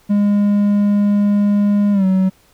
triangle tone with pitch glide, 204.5 to 188.61 Hz, G#3 to F#3, -26 to +33 cents, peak -9 dBFS, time 0.09-2.3 s, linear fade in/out 20 ms, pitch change -141 cents, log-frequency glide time 1.92-2.05 s, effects pink hiss -53 dBFS RMS until 2.53 s

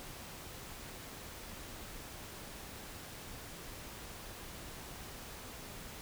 silence, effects pink hiss -48 dBFS RMS until 6.01 s

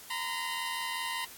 15% pulse tone pair together, 932.9 / 1018 Hz, A#5 / C6, +1 / -48 cents, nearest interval major second, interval 151 cents, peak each -29 / -29 dBFS, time 0.1-1.25 s, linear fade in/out 5 ms, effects white hiss -49 dBFS RMS until 1.37 s + AAC 64 kbps

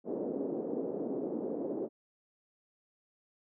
pink band-pass noise, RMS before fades -36 dBFS, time 0.04-1.89 s, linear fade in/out 50 ms, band 260 to 500 Hz, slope 24 dB/octave, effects none

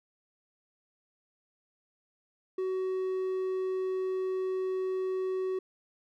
triangle tone, 375.1 Hz, F#4, 24 cents sharp, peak -27 dBFS, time 2.58-5.59 s, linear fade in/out 5 ms, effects none

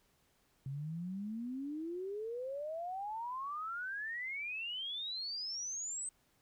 sine exponential sweep, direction up, 132.2 to 8290 Hz, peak -38 dBFS, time 0.66-6.09 s, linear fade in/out 2 ms, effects pink hiss -73 dBFS RMS until 6.41 s

